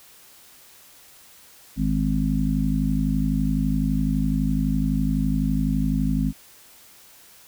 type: harmonic tone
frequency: 51.91 Hz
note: G#1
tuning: in tune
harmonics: 1 / 3 / 4 / 5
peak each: -25 / -25 / -25 / -25 dBFS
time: 1.76-6.33 s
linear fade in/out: 50 ms
effects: white hiss -50 dBFS RMS until 7.47 s